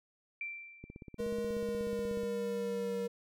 sine tone with exponential decay, 2349 Hz, D7, in tune, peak -35 dBFS, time 0.41-1.2 s, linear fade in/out 2 ms, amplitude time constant 170 ms
click train, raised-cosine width 3 ms, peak -33 dBFS, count 24, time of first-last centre 0.84-2.234 s, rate 16.5 Hz
square tone with pitch glide, 210 to 193.69 Hz, G#3 to G3, +19 to -21 cents, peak -40 dBFS, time 1.18-3.08 s, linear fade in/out 20 ms, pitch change -140 cents, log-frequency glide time 1.41-2.96 s
sine tone, 473.1 Hz, A#4, 26 cents sharp, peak -34 dBFS, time 1.19-3.08 s, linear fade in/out 10 ms
effects none

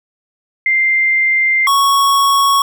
sine / square tone pair in turn, 2093 / 1108.7 Hz, C7 / C#6, 0 / 0 cents, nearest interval major seventh, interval 1100 cents, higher first, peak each -10 / -10 dBFS, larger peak neither, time 0.66-1.67 / 1.67-2.62 s, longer first, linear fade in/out 2 ms, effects none

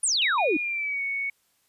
sine exponential sweep, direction down, 9850 to 277.2 Hz, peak -21 dBFS, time 0.03-0.57 s, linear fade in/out 5 ms
sine tone with exponential decay, 3800 Hz, A#7, 33 cents sharp, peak -23 dBFS, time 0.22-0.62 s, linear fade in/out 1 ms, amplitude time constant 86 ms
sine tone with pitch glide, 2450 to 2221 Hz, D#7 to C#7, -27 to +3 cents, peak -26 dBFS, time 0.38-1.3 s, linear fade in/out 5 ms, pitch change -170 cents, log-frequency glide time 0.57-1.02 s
effects white hiss -68 dBFS RMS until 1.68 s + resampled to 32000 Hz

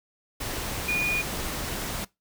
sine tone in noise, 2446 Hz, D#7, 30 cents flat, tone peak -23 dBFS, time 0.88-1.22 s, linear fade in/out 10 ms, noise pink, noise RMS -32 dBFS, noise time 0.4-2.05 s, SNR +6 dB, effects noise-tail reverb RT60 0.2 s tail -22 dB re dry

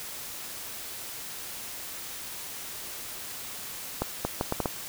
accelerating click train, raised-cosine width 1 ms, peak -12 dBFS, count 6, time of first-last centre 4.02-4.658 s, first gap 230 ms, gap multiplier 0.7, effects white hiss -39 dBFS RMS until 4.88 s

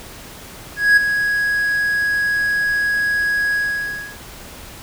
triangle tone with ADSR envelope, 1661.2 Hz, G#6, in tune, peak -5 dBFS, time 0.76-4.18 s, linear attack 210 ms, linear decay 10 ms, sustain -9 dB, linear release 640 ms, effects pink hiss -37 dBFS RMS until 4.82 s

